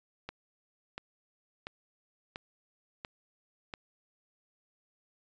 click train, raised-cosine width 0.3 ms, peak -23 dBFS, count 6, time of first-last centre 0.29-3.738 s, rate 1.45 Hz, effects resampled to 16000 Hz

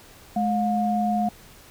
sine tone pair together, 212 / 714.6 Hz, G#3 / F5, +36 / +40 cents, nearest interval octave + major sixth, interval 2104 cents, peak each -23 dBFS, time 0.36-1.29 s, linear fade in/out 5 ms, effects pink hiss -49 dBFS RMS until 1.7 s

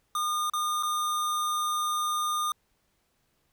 square tone with dropouts, 1216 Hz, D#6, 40 cents flat, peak -27 dBFS, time 0.15-2.52 s, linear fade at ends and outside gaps 2 ms, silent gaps 0.499-0.535 / 0.827-0.832 s, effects pink hiss -72 dBFS RMS until 3.52 s

